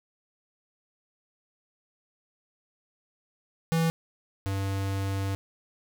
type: tone pair in turn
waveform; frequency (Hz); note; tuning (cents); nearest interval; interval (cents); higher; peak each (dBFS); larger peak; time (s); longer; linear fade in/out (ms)
square; 164.2 / 97.63; E3 / G2; -6 / -7; major sixth; 901; first; -23 / -28; first; 3.72-3.9 / 4.46-5.35; second; 0
effects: none